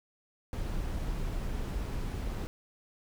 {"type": "noise", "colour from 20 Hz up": "brown", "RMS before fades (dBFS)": -34, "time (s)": [0.53, 2.47], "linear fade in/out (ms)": 0, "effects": []}